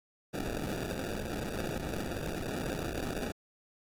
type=noise with sample-and-hold; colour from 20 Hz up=white; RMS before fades=-36 dBFS; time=0.33-3.32 s; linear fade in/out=10 ms; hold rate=1050 Hz; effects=AAC 48 kbps